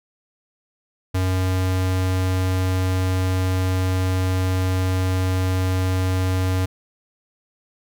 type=tone; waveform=square; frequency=92.9 Hz; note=F#2; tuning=7 cents sharp; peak=-19 dBFS; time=1.14-6.66 s; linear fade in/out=10 ms; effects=none